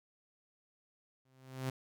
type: tone with exponential growth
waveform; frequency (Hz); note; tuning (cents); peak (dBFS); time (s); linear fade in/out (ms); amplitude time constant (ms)
sawtooth; 130.81; C3; 0; -29; 1.25-1.7; 5; 97
effects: none